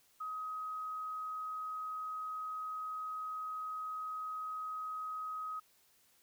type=tone; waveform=sine; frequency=1263 Hz; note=D#6; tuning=26 cents sharp; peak=-38 dBFS; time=0.2-5.6 s; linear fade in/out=10 ms; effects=white hiss -69 dBFS RMS until 6.22 s